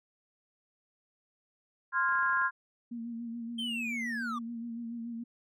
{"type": "chord", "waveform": "sine", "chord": "F minor", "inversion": "second", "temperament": "equal with one note detuned", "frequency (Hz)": [1046.5, 1396.9, 1644], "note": ["C6", "F6", "Ab6"], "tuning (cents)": [0, 0, -18], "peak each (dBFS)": -30, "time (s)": [1.92, 2.51], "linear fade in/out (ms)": 50}
{"type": "clicks", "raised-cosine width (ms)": 0.5, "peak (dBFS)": -36, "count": 10, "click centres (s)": [2.089, 2.124, 2.155, 2.187, 2.23, 2.263, 2.295, 2.33, 2.372, 2.416]}
{"type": "tone with vibrato", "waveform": "sine", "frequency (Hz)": 233.1, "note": "A#3", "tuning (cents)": 0, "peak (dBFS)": -36, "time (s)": [2.91, 5.24], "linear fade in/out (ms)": 10, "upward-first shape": "sine", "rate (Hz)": 7, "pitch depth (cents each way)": 37}
{"type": "linear sweep", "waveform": "triangle", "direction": "down", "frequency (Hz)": [3181, 1128], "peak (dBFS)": -32, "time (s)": [3.58, 4.39], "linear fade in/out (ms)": 10}
{"effects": []}